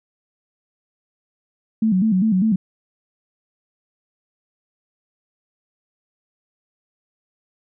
sine tone with vibrato, 202.4 Hz, G#3, 44 cents flat, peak -14 dBFS, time 1.82-2.56 s, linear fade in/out 5 ms, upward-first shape square, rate 5 Hz, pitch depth 150 cents each way, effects none

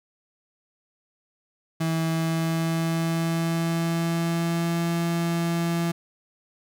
35% pulse tone with pitch glide, 162.7 to 168.83 Hz, E3 to E3, -22 to +42 cents, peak -21 dBFS, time 1.8-5.92 s, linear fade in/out 10 ms, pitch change +64 cents, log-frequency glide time 2.09-4.82 s, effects none

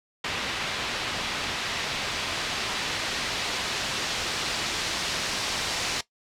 white noise with low-pass filter sweep, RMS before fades -30 dBFS, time 0.24-6.01 s, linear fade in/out 5 ms, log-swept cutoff 3300 to 5000 Hz, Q 0.97, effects noise-tail reverb RT60 0.1 s tail -17 dB re dry

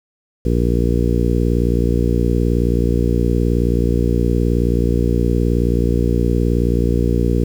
harmonic tone, 59 Hz, A#1, 22 cents sharp, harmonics 1 / 2 / 3 / 4 / 5 / 6 / 7 / 8, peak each -17 / -20 / -22 / -23 / -24 / -25 / -25 / -26 dBFS, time 0.45-7.44 s, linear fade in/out 5 ms, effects 7-bit

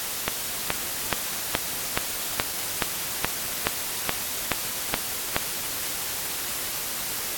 click train, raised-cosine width 0.3 ms, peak -4 dBFS, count 13, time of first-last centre 0.28-5.365 s, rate 2.36 Hz, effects white hiss -30 dBFS RMS until 7.37 s + AAC 64 kbps

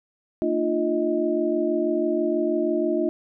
sine tone cluster, 229.5 / 301.2 / 347.4 / 629 Hz, A#3 / D4 / F4 / D#5, -27 / +44 / -9 / +19 cents, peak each -30 / -26 / -23 / -27 dBFS, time 0.42-3.09 s, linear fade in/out 0 ms, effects none

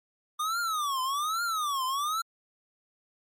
square tone with vibrato, 1202 Hz, D6, 40 cents sharp, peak -28 dBFS, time 0.39-2.22 s, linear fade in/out 10 ms, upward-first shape triangle, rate 1.2 Hz, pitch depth 290 cents each way, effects MP3 64 kbps

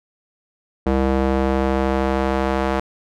square tone with band-pass filter sweep, 66.4 Hz, C2, 26 cents sharp, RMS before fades -19 dBFS, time 0.86-2.8 s, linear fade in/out 5 ms, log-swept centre 430 to 800 Hz, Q 0.74, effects none

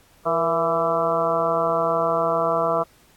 harmonic tone with a mistuned harmonic, 166.6 Hz, E3, 19 cents sharp, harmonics 1 / 2 / 3 / 4 / 5 / 6 / 7 / 8, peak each -33 / -33 / -26 / -22 / -33 / -28 / -25 / -29 dBFS, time 0.25-2.84 s, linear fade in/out 20 ms, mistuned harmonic 3, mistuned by -64 cents, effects pink hiss -56 dBFS RMS until 3.16 s + AAC 64 kbps

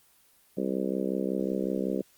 harmonic tone, 65.41 Hz, C2, in tune, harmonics 3 / 4 / 5 / 6 / 7 / 8 / 9, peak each -32 / -34 / -34 / -34 / -36 / -36 / -41 dBFS, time 0.57-2.02 s, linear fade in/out 5 ms, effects white hiss -62 dBFS RMS until 2.17 s + Opus 24 kbps

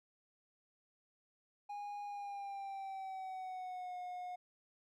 triangle tone with pitch glide, 820 to 722.1 Hz, G#5 to F#5, -22 to -42 cents, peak -40 dBFS, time 1.69-4.36 s, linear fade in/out 10 ms, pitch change -220 cents, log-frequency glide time 2.04-3.97 s, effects none

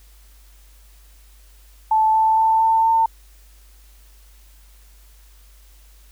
sine tone with pitch steps, 875 / 881.6 / 888.2 / 894.9 / 901.7 Hz, A5 / A5 / A5 / A5 / A5, -10 / +3 / +16 / +29 / +42 cents, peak -13 dBFS, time 1.91-3.06 s, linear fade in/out 5 ms, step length 230 ms, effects added 50 Hz sine -46 dBFS peak until 6.11 s + white hiss -55 dBFS RMS until 6.11 s

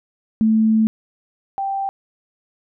sine tone pair in turn, 220 / 784 Hz, A3 / G5, 0 / 0 cents, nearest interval octave + minor seventh, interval 2200 cents, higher second, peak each -12 / -20 dBFS, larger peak first, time 0.41-0.87 / 1.58-1.89 s, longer first, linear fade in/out 0 ms, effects none

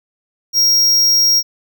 square tone, 5600 Hz, F8, 4 cents sharp, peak -10 dBFS, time 0.53-1.43 s, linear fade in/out 50 ms, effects none

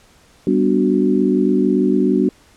sine chord, G major seventh, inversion none, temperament equal, 196 / 246.9 / 293.7 / 370 Hz, G3 / B3 / D4 / F#4, 0 / 0 / 0 / 0 cents, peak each -18 dBFS, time 0.47-2.29 s, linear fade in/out 2 ms, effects pink hiss -51 dBFS RMS until 2.56 s + low-pass 10000 Hz 12 dB/octave

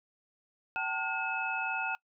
sine tone cluster, 765 / 888 / 1432 / 2590 Hz, G5 / A5 / F6 / E7, -42 / +16 / +43 / -31 cents, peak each -38 / -38 / -34 / -35 dBFS, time 0.76-1.95 s, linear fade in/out 0 ms, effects noise-tail reverb RT60 0.1 s tail -24 dB re dry

